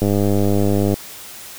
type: click train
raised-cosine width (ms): 2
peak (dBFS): -5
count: 94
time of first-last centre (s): 0.02-0.941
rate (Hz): 101
effects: white hiss -36 dBFS RMS until 1.58 s